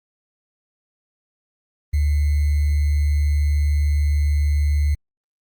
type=tone with sample-and-hold; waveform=sine; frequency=73.4 Hz; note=D2; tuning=in tune; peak=-15 dBFS; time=1.93-4.95 s; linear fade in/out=10 ms; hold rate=2100 Hz; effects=Opus 32 kbps